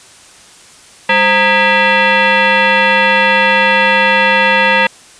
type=tone with frequency modulation; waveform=sine; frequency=523.3 Hz; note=C5; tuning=in tune; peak=-7 dBFS; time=1.09-4.87 s; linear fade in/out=5 ms; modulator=723 Hz; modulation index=3.4; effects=white hiss -40 dBFS RMS until 5.19 s + resampled to 22050 Hz